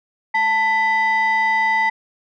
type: tone pair together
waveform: sine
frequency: 887.4 / 1991 Hz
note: A5 / B6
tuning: +14 / +14 cents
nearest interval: octave + major second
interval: 1400 cents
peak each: -16 dBFS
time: 0.34-1.9 s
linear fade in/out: 10 ms
effects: tanh soft clip ceiling -11 dBFS